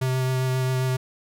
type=tone with vibrato; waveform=square; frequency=129.4 Hz; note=C3; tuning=19 cents flat; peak=-22 dBFS; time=0.01-0.97 s; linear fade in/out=10 ms; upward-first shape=triangle; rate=7.5 Hz; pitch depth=15 cents each way; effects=none